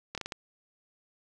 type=slowing click train; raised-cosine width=0.2 ms; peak=-18 dBFS; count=5; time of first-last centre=0.15-0.322 s; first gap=27 ms; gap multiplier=1.32; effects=none